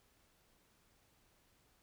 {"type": "silence", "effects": ["pink hiss -72 dBFS RMS until 1.82 s"]}